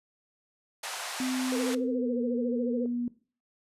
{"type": "band-pass noise", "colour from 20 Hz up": "pink", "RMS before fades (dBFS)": -37, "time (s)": [0.83, 1.75], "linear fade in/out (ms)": 5, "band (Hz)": [680, 11000], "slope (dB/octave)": 24}
{"type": "tone with pitch glide", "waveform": "sine", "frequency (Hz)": [257.3, 241.5], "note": ["C4", "B3"], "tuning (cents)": [-29, -39], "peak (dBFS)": -28, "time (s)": [1.2, 3.08], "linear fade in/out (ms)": 2, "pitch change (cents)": -110, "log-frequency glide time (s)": [1.91, 2.15]}
{"type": "tone with vibrato", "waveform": "sine", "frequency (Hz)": 480, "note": "B4", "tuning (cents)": -49, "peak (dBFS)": -30, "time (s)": [1.52, 2.86], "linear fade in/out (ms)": 2, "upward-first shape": "sine", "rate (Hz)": 14, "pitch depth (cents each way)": 110}
{"effects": ["noise-tail reverb RT60 0.4 s tail -18 dB re dry", "resampled to 32000 Hz"]}